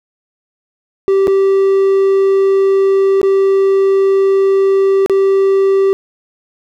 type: tone with dropouts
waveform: triangle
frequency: 389.3 Hz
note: G4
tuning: 12 cents flat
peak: -6 dBFS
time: 1.08-5.93 s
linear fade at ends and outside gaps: 0 ms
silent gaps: 1.271-1.279 / 3.215-3.23 / 5.061-5.097 s
effects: none